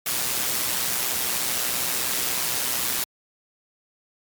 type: noise with amplitude modulation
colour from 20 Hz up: white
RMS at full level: -23 dBFS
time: 0.06-3.04 s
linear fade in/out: 5 ms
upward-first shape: sine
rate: 124 Hz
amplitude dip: 45%
effects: high-pass 80 Hz 12 dB/octave + MP3 96 kbps